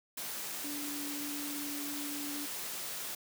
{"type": "tone in noise", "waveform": "sine", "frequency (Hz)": 290, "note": "D4", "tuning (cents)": -22, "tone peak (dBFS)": -40, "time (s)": [0.64, 2.46], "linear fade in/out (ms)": 5, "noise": "white", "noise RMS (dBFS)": -40, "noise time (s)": [0.17, 3.15], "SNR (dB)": -3, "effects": ["high-pass 150 Hz 12 dB/octave"]}